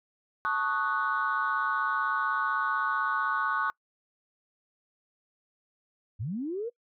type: chord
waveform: sine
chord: D# half-diminished seventh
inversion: second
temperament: equal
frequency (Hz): 880 / 1108.7 / 1244.5 / 1480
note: A5 / C#6 / D#6 / F#6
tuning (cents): 0 / 0 / 0 / 0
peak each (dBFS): -35 / -29 / -32 / -29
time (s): 0.45-3.7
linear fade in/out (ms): 0
type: linear sweep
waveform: sine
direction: up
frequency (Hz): 86.8 to 490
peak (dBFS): -30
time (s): 6.19-6.7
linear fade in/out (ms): 20
effects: noise-tail reverb RT60 0.1 s tail -25 dB re dry + tanh soft clip ceiling -18 dBFS